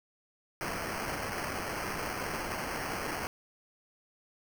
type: noise with sample-and-hold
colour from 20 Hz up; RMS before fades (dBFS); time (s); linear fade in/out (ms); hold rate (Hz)
white; -36; 0.61-3.27; 0; 3675
effects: none